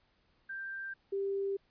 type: tone pair in turn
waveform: sine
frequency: 1577 / 394.2 Hz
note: G6 / G4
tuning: +10 / +10 cents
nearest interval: 2 octaves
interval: 2400 cents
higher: first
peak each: -38 / -31 dBFS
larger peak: second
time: 0.49-0.94 / 1.12-1.57 s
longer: neither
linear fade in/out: 10 ms
effects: pink hiss -72 dBFS RMS until 1.7 s + resampled to 11025 Hz

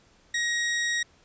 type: tone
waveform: sawtooth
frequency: 1888 Hz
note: A#6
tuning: 22 cents sharp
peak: -21 dBFS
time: 0.34-1.03 s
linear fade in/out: 5 ms
effects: pink hiss -60 dBFS RMS until 1.24 s + resampled to 16000 Hz

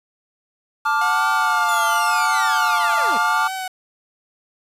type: chord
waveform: triangle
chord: D minor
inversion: second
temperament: just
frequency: 881 / 1174.7 / 1409.6 Hz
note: A5 / D6 / F6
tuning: +2 / 0 / +16 cents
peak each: -19 dBFS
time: 0.85-3.48 s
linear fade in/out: 10 ms
type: tone with vibrato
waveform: sawtooth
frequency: 720 Hz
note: F#5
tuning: 47 cents flat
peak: -21 dBFS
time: 1.01-3.68 s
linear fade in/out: 5 ms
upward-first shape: triangle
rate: 0.89 Hz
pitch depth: 100 cents each way
type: linear sweep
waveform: 15% pulse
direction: down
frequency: 3568 to 185.3 Hz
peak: -21 dBFS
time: 1.68-3.18 s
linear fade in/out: 10 ms
effects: resampled to 32000 Hz + 7-bit

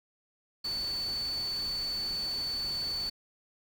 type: tone in noise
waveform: sine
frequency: 4484 Hz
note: C#8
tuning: 19 cents sharp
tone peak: -31 dBFS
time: 0.64-3.1 s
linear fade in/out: 10 ms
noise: pink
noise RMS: -45 dBFS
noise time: 0.64-3.1 s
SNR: +11 dB
effects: none

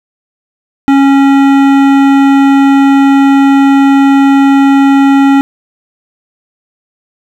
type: tone with hard clipping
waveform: sine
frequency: 275.3 Hz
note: C#4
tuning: 12 cents flat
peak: -5 dBFS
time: 0.88-5.41 s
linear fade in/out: 0 ms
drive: 15 dB
effects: none

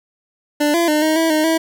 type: tone with pitch steps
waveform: 25% pulse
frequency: 295.4 / 339.4 / 302.9 / 313.1 / 326 / 309 / 324.5 Hz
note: D4 / F4 / D#4 / D#4 / E4 / D#4 / E4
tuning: +10 / -49 / -46 / +11 / -19 / -12 / -27 cents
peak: -10 dBFS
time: 0.6-1.58 s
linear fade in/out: 10 ms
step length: 140 ms
effects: none

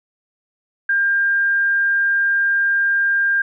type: tone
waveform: sine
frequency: 1600 Hz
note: G6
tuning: 35 cents sharp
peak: -14 dBFS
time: 0.89-3.42 s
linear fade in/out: 5 ms
effects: none

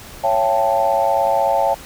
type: chord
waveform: sine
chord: A dominant seventh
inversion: first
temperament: equal with one note detuned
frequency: 554.4 / 673.5 / 784 / 880 Hz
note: C#5 / E5 / G5 / A5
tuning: 0 / +37 / 0 / 0 cents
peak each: -19 dBFS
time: 0.23-1.75 s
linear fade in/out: 20 ms
effects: tanh soft clip ceiling -4 dBFS + pink hiss -38 dBFS RMS until 1.85 s

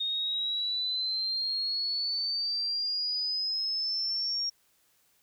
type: exponential sweep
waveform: sine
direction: up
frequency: 3697 to 5588 Hz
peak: -28 dBFS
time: 0-4.5 s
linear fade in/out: 10 ms
effects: white hiss -68 dBFS RMS until 5.22 s

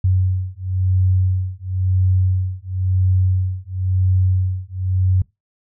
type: beating tone pair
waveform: sine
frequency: 92.5 / 93.47 Hz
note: F#2 / F#2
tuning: 0 / +18 cents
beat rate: 0.97 Hz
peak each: -18 dBFS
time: 0.04-5.22 s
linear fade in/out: 5 ms
effects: noise-tail reverb RT60 0.2 s tail -22 dB re dry

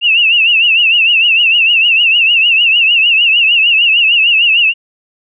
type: tone with vibrato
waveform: sine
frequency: 2738 Hz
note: F7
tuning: 35 cents flat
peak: -6 dBFS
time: 0.01-4.74 s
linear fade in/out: 50 ms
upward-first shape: triangle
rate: 6.6 Hz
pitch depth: 130 cents each way
effects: none

